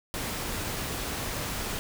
pink noise, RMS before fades -33 dBFS, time 0.14-1.79 s, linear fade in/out 0 ms, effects none

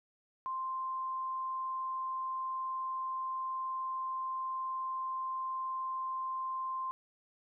sine tone, 1046.5 Hz, C6, in tune, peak -34 dBFS, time 0.46-6.91 s, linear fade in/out 0 ms, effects none

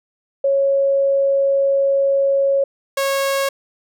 sine / sawtooth tone pair in turn, 551 / 548.4 Hz, C#5 / C#5, -11 / -19 cents, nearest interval unison, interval 8 cents, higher first, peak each -13 dBFS, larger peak neither, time 0.44-2.64 / 2.97-3.49 s, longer first, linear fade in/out 5 ms, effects none

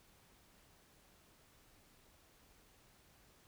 silence, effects pink hiss -67 dBFS RMS until 3.47 s

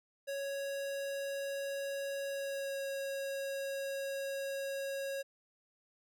square tone with pitch glide, 554.4 to 548.7 Hz, C#5 to C#5, 0 to -18 cents, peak -37 dBFS, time 0.27-5.23 s, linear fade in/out 20 ms, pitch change -18 cents, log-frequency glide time 2.27-2.86 s, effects none

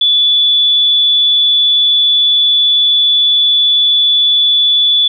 sine tone, 3453 Hz, A7, 33 cents flat, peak -7 dBFS, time 0.01-5.08 s, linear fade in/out 5 ms, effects none

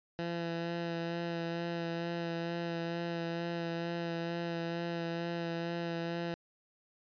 15% pulse tone with vibrato, 169.1 Hz, E3, 44 cents sharp, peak -28 dBFS, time 0.19-6.34 s, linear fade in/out 0 ms, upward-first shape sine, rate 2.2 Hz, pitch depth 16 cents each way, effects resampled to 11025 Hz

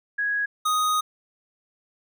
sine / square tone pair in turn, 1661.2 / 1246.4 Hz, G#6 / D#6, 0 / +3 cents, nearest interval perfect fourth, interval 497 cents, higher first, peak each -22 / -21 dBFS, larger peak second, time 0.18-0.46 / 0.65-1.01 s, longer second, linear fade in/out 10 ms, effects none

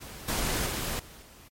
pink noise with level steps, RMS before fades -43 / -29 / -32 / -49 / -52 dBFS, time 0-1.49 s, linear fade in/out 20 ms, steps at 0.28 / 0.66 / 0.99 / 1.22 s, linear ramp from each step 5 ms, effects MP3 64 kbps

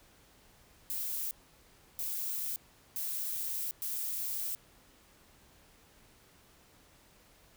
violet noise bursts at uneven times, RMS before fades -36 dBFS, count 4, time 0.9-1.31 / 1.99-2.56 / 2.96-3.71 / 3.82-4.55 s, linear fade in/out 0 ms, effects pink hiss -62 dBFS RMS until 7.56 s

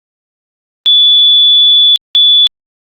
sine tone bursts at uneven times, 3453 Hz, A7, 33 cents flat, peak -3 dBFS, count 2, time 0.86-1.96 / 2.15-2.47 s, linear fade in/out 0 ms, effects Opus 32 kbps

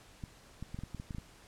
clicks, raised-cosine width 5 ms, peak -28 dBFS, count 10, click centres 0.238 / 0.626 / 0.745 / 0.789 / 0.836 / 0.947 / 0.999 / 1.108 / 1.148 / 1.184 s, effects pink hiss -58 dBFS RMS until 1.47 s + low-pass 10000 Hz 12 dB/octave

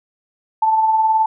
sine tone with tremolo, 880 Hz, A5, in tune, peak -10 dBFS, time 0.62-1.26 s, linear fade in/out 5 ms, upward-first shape triangle, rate 19 Hz, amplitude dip 45%, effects none

